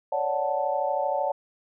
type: chord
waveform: sine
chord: D major seventh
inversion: third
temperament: equal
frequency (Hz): 554.4 / 587.3 / 740 / 880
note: C#5 / D5 / F#5 / A5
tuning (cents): 0 / 0 / 0 / 0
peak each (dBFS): -29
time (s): 0.12-1.32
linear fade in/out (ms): 5
effects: none